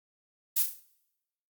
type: noise with echo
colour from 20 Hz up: violet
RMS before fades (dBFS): -25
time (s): 0.56-0.63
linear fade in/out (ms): 10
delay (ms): 34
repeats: 6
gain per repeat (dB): -6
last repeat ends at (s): 0.834
effects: noise-tail reverb RT60 0.9 s tail -22 dB re dry + Opus 48 kbps